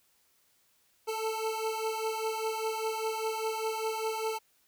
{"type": "beating tone pair", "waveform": "25% pulse", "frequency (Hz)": [440, 445], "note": ["A4", "A4"], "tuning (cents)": [0, 20], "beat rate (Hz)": 5, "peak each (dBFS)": [-29, -32], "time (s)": [1.07, 4.39], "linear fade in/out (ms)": 20, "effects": ["white hiss -69 dBFS RMS until 4.67 s"]}